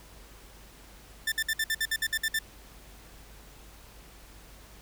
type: tone bursts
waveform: sawtooth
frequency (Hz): 1779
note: A6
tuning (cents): +19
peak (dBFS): -22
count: 11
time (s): 1.27-2.39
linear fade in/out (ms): 5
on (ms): 50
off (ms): 57
effects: added 50 Hz sine -52 dBFS peak until 4.81 s + pink hiss -53 dBFS RMS until 4.81 s